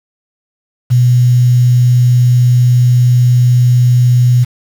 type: tone with quantisation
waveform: sine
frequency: 123.47 Hz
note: B2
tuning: in tune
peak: -5 dBFS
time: 0.9-4.45 s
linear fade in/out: 20 ms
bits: 5
effects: none